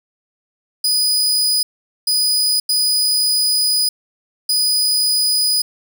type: tone bursts at uneven times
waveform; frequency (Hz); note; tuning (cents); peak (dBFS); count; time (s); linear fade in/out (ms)
sawtooth; 4967; D#8; -4; -11; 4; 0.84-1.63 / 2.07-2.6 / 2.69-3.89 / 4.49-5.62; 5
effects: none